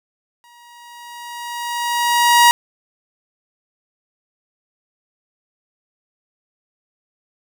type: tone with exponential growth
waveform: sawtooth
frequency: 953 Hz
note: A#5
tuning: 38 cents sharp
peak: -3 dBFS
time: 0.44-2.51 s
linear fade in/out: 0 ms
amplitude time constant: 450 ms
effects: none